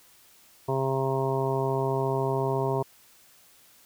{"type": "harmonic tone", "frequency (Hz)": 133.9, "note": "C3", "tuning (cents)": 40, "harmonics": [1, 2, 3, 4, 5, 6, 7, 8], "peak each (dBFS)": [-29, -37, -28, -37, -32, -42, -32, -39], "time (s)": [0.68, 2.83], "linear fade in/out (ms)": 10, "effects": ["white hiss -57 dBFS RMS until 3.85 s"]}